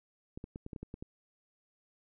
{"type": "clicks", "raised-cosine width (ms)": 3, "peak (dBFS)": -29, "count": 9, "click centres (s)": [0.375, 0.441, 0.559, 0.664, 0.732, 0.762, 0.83, 0.941, 1.025], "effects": []}